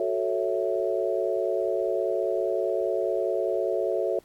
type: chord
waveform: sine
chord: F# minor seventh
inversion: none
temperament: equal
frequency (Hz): 370 / 440 / 554.4 / 659.3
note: F#4 / A4 / C#5 / E5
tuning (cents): 0 / 0 / 0 / 0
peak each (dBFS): -29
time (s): 0-4.19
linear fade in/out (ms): 2
effects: pink hiss -60 dBFS RMS until 4.24 s + AAC 64 kbps